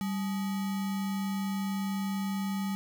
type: tone with sample-and-hold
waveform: sine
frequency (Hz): 195.6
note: G3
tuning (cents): -4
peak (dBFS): -29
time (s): 0.01-2.75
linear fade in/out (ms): 0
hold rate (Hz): 1050
effects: none